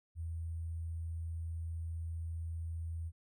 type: tone with sample-and-hold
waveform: sine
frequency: 82.41 Hz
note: E2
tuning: in tune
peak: -37 dBFS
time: 0.15-3.12 s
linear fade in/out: 50 ms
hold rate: 8820 Hz
effects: none